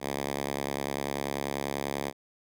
5% pulse tone with high-pass filter, 70.1 Hz, C#2, 20 cents sharp, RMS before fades -33 dBFS, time 0-2.13 s, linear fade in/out 50 ms, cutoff 150 Hz, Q 0.62, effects none

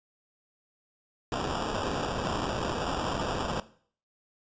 white noise with sample-and-hold, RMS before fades -31 dBFS, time 1.32-3.6 s, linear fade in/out 2 ms, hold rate 2100 Hz, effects noise-tail reverb RT60 0.5 s tail -17 dB re dry + resampled to 16000 Hz

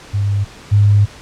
sine tone pair in turn, 100.8 / 102.56 Hz, G2 / G#2, +49 / -21 cents, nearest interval unison, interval 30 cents, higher second, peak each -13 / -7 dBFS, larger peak second, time 0.13-0.45 / 0.71-1.06 s, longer second, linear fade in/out 20 ms, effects pink hiss -38 dBFS RMS until 1.21 s + low-pass 7000 Hz 12 dB/octave

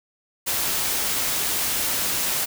white noise, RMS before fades -24 dBFS, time 0.46-2.46 s, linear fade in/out 20 ms, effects none

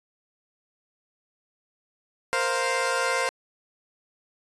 15% pulse chord, Bb suspended second, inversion none, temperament equal, 466.2 / 523.3 / 698.5 Hz, Bb4 / C5 / F5, 0 / 0 / 0 cents, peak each -23 / -19 / -24 dBFS, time 2.33-3.29 s, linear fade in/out 0 ms, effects resampled to 24000 Hz

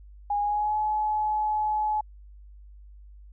sine tone with pitch glide, 821 to 852.4 Hz, G#5 to G#5, -20 to +45 cents, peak -23 dBFS, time 0.3-2.01 s, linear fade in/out 5 ms, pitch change +65 cents, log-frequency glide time 0.4-0.77 s, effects added 50 Hz sine -45 dBFS peak until 3.32 s

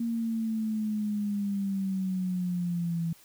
sine linear sweep, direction down, 233.1 to 164.81 Hz, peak -27 dBFS, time 0-3.13 s, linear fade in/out 5 ms, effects white hiss -57 dBFS RMS until 3.24 s

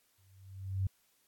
sine tone with exponential growth, 95.9 Hz, G2, 37 cents flat, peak -27 dBFS, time 0.18-0.87 s, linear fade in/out 5 ms, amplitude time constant 150 ms, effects white hiss -72 dBFS RMS until 1.27 s + AAC 64 kbps

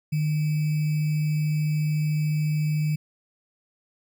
sine tone with sample-and-hold, 152.3 Hz, D#3, 37 cents flat, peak -21 dBFS, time 0.12-2.96 s, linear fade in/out 10 ms, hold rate 2450 Hz, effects none

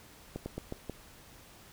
slowing click train, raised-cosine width 2 ms, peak -23 dBFS, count 5, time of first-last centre 0.36-0.897 s, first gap 100 ms, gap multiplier 1.2, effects pink hiss -55 dBFS RMS until 1.72 s

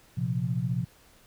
sine chord, Bb suspended second, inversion none, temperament just, 116.54 / 131.11 / 174.81 Hz, Bb2 / C3 / F3, 0 / +4 / +2 cents, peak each -31 / -29 / -31 dBFS, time 0.17-0.85 s, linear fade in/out 10 ms, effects pink hiss -58 dBFS RMS until 1.26 s

